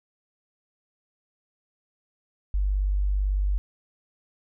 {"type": "tone", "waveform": "sine", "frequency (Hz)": 49, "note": "G1", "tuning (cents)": 0, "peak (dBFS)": -21, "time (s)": [2.54, 3.58], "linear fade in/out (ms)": 0, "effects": []}